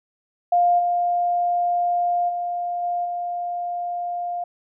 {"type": "tone with level steps", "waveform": "sine", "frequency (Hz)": 703, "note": "F5", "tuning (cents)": 11, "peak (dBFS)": [-14, -18, -23, -21, -24], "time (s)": [0.52, 4.44], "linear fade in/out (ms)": 5, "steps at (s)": [0.78, 2.28, 2.82, 3.04], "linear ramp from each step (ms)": 20, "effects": []}